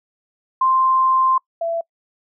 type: tone pair in turn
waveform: sine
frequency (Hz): 1046.5 / 669.2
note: C6 / E5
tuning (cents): 0 / +26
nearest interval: minor sixth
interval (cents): 774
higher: first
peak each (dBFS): -13 / -19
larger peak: first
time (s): 0.61-1.38 / 1.61-1.81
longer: first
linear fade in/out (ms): 5
effects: noise-tail reverb RT60 0.1 s tail -25 dB re dry